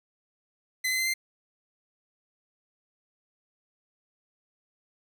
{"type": "tone with pitch steps", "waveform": "sawtooth", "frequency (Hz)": [2030, 2049, 2068, 2087], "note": ["B6", "C7", "C7", "C7"], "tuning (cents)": [47, -37, -21, -5], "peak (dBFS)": -22, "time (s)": [0.84, 1.14], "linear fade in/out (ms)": 10, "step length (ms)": 75, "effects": []}